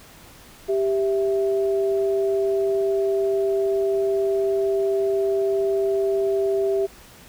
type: tone pair together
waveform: sine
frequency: 392.6 / 659.3 Hz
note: G4 / E5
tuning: +3 / 0 cents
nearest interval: major sixth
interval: 897 cents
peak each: -19 / -27 dBFS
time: 0.68-6.87 s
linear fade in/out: 20 ms
effects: pink hiss -47 dBFS RMS until 7.28 s